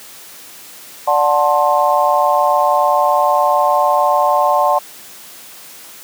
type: chord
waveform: sine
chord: D dominant seventh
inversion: none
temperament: just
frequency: 587.3 / 734.2 / 881 / 1057.2 Hz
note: D5 / F#5 / A5 / C6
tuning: 0 / -14 / +2 / +18 cents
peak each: -16 dBFS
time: 1.07-4.79 s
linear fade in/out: 10 ms
effects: white hiss -37 dBFS RMS until 6.03 s + high-pass 150 Hz 12 dB/octave